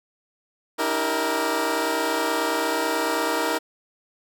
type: chord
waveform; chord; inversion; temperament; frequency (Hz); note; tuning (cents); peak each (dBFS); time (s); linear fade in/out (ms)
15% pulse; E half-diminished seventh; third; equal with one note detuned; 293.7 / 323 / 392 / 466.2; D4 / E4 / G4 / Bb4; 0 / -35 / 0 / 0; -25 / -20 / -25 / -19; 0.78-3.59; 20
effects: none